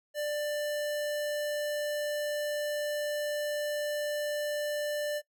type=tone; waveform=square; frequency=592 Hz; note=D5; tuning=14 cents sharp; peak=-31 dBFS; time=0.14-5.22 s; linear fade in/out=50 ms; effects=noise-tail reverb RT60 0.1 s tail -20 dB re dry